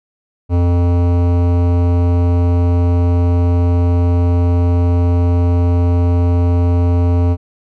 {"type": "tone with hard clipping", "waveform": "sine", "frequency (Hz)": 87.31, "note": "F2", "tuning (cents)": 0, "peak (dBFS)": -12, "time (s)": [0.49, 7.37], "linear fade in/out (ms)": 50, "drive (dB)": 16, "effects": []}